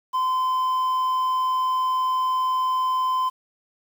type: tone with quantisation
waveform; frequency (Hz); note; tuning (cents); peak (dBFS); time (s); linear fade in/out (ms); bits
triangle; 1027; C6; -33; -18; 0.13-3.3; 20; 8
effects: none